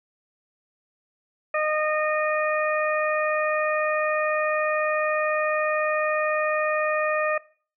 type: harmonic tone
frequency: 614 Hz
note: D#5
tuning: 23 cents flat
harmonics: 1 / 2 / 3 / 4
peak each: -24 / -27 / -29 / -30 dBFS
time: 1.54-7.38 s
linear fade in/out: 5 ms
effects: noise-tail reverb RT60 0.4 s tail -19 dB re dry